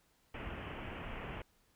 pink low-pass noise, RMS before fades -44 dBFS, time 0.34-1.42 s, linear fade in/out 5 ms, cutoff 3100 Hz, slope 96 dB/octave, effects pink hiss -72 dBFS RMS until 1.75 s

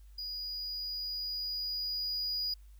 triangle tone with level ramp, 4905 Hz, D#8, 26 cents flat, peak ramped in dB -36 to -30 dBFS, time 0.18-2.54 s, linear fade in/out 5 ms, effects added 50 Hz sine -51 dBFS peak until 2.79 s + white hiss -71 dBFS RMS until 2.79 s

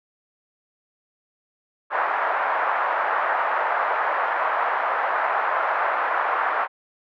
pink band-pass noise, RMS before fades -23 dBFS, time 1.9-6.68 s, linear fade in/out 50 ms, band 700 to 1600 Hz, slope 24 dB/octave, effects none

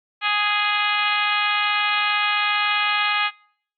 harmonic tone, 415.3 Hz, G#4, in tune, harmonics 2 / 3 / 4 / 5 / 6 / 7 / 8 / 9 / 10, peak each -27 / -24 / -26 / -27 / -24 / -29 / -28 / -35 / -36 dBFS, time 0.21-3.31 s, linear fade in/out 50 ms, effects noise-tail reverb RT60 0.6 s tail -25 dB re dry + MP3 32 kbps

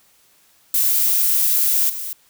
violet noise with level steps, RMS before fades -17 / -28 dBFS, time 0.74-2.13 s, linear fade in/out 2 ms, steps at 1.89 s, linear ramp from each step 10 ms, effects white hiss -56 dBFS RMS until 2.29 s

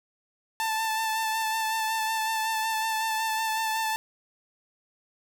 sawtooth tone with vibrato, 884 Hz, A5, 8 cents sharp, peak -22 dBFS, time 0.6-3.96 s, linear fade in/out 0 ms, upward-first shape sine, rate 5.4 Hz, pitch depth 21 cents each way, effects none

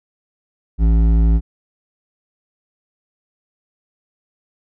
sine tone with hard clipping, 55.4 Hz, A1, 13 cents sharp, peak -12 dBFS, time 0.78-1.41 s, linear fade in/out 50 ms, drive 10 dB, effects none

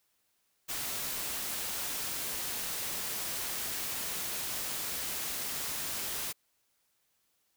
white noise, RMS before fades -36 dBFS, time 0.68-6.33 s, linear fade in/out 20 ms, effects white hiss -75 dBFS RMS until 7.56 s

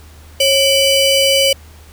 35% pulse ring-modulated tone, 1767 Hz, A6, 7 cents sharp, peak -5 dBFS, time 0.4-1.53 s, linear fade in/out 5 ms, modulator 1220 Hz, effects added 77 Hz sine -38 dBFS peak until 1.92 s + pink hiss -45 dBFS RMS until 1.92 s

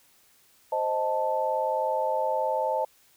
sine chord, A diminished, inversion first, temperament equal, 523.3 / 622.3 / 880 Hz, C5 / Eb5 / A5, 0 / 0 / 0 cents, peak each -29 / -29 / -27 dBFS, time 0.72-2.85 s, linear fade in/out 5 ms, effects white hiss -61 dBFS RMS until 3.16 s

